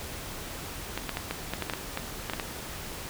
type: clicks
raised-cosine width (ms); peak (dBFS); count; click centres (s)
0.3; -14; 12; 0.976 / 1.093 / 1.171 / 1.31 / 1.536 / 1.623 / 1.698 / 1.736 / 1.974 / 2.298 / 2.335 / 2.398
effects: pink hiss -39 dBFS RMS until 3.09 s